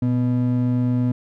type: ring-modulated tone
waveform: triangle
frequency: 185 Hz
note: F#3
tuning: in tune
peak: -12 dBFS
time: 0.02-1.12 s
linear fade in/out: 5 ms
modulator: 64.3 Hz
effects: none